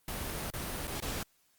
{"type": "noise with dropouts", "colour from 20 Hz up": "pink", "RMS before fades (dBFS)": -37, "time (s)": [0.08, 1.23], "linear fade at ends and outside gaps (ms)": 2, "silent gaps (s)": [[0.503, 0.537], [0.872, 0.877], [1.002, 1.023]], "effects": ["white hiss -70 dBFS RMS until 1.58 s", "Opus 32 kbps"]}